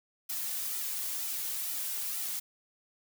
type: noise with flanger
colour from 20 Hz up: blue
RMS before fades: -35 dBFS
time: 0.29-2.4 s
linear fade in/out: 10 ms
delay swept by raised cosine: 1.8 to 3.1 ms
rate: 2.1 Hz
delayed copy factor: -0.55
effects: none